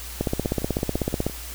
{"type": "two click trains", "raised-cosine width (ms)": 2, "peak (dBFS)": [-22, -9], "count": [6, 18], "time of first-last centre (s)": [[0.45, 1.297], [0.21, 1.266]], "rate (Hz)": [5.9, 16.1], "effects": ["added 60 Hz sine -37 dBFS peak until 1.54 s", "white hiss -38 dBFS RMS until 1.54 s"]}